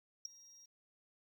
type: tone with ADSR envelope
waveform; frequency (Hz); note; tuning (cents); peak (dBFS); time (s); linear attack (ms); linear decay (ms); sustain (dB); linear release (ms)
triangle; 5630; F8; +13; -32; 0.25-0.66; 4; 7; -24; 10
effects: tanh soft clip ceiling -34 dBFS + 12-bit